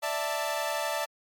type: chord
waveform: sawtooth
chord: D suspended second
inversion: none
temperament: equal with one note detuned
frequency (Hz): 587.3 / 659.3 / 886.6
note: D5 / E5 / A5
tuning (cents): 0 / 0 / +13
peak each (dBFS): -29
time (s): 0.02-1.06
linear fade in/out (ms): 20
effects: MP3 96 kbps